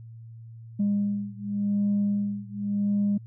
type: beating tone pair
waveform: sine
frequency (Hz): 203 / 203.89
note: G#3 / G#3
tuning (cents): -39 / -32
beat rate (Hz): 0.89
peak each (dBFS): -25 / -26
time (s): 0.79-3.18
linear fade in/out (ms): 10
effects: tanh soft clip ceiling -18 dBFS + added 114 Hz sine -41 dBFS peak until 3.26 s